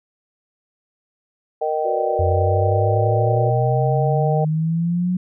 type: harmonic tone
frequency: 154.9 Hz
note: D#3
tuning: 7 cents flat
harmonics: 3 / 4 / 5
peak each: -23 / -23 / -23 dBFS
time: 1.61-4.45 s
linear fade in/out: 10 ms
type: chord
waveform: sine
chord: B minor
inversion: second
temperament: equal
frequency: 370 / 493.9 / 587.3 Hz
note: F#4 / B4 / D5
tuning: 0 / 0 / 0 cents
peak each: -28 / -29 / -26 dBFS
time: 1.84-3.51 s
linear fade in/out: 20 ms
type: exponential sweep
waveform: sine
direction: up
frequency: 87.8 to 183.6 Hz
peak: -17 dBFS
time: 2.19-5.17 s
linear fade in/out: 5 ms
effects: none